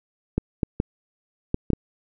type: clicks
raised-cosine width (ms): 3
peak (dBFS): -8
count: 6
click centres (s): 0.38 / 0.632 / 0.801 / 1.544 / 1.703 / 1.733
effects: none